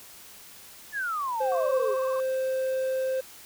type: exponential sweep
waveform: sine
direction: down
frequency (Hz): 1767 to 387.4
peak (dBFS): -27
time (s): 0.92-1.96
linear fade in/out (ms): 50
type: tone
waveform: triangle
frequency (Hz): 523.3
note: C5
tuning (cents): 0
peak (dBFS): -23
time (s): 1.4-3.21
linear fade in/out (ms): 10
type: tone with vibrato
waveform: sine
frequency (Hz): 1093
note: C#6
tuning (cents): -25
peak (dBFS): -33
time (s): 1.52-2.2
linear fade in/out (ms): 0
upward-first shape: square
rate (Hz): 18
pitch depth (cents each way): 64
effects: white hiss -48 dBFS RMS until 3.45 s